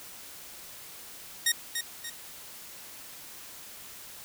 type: tone with echo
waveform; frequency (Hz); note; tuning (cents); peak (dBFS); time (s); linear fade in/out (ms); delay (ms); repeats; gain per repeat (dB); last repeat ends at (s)
10% pulse; 1864.7; A#6; 0; -13; 1.46-1.52; 5; 290; 2; -7; 2.1
effects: white hiss -46 dBFS RMS until 4.24 s